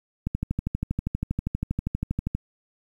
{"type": "click train", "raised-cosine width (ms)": 5, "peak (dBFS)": -13, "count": 27, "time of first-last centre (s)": [0.27, 2.35], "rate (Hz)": 12.5, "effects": ["9-bit"]}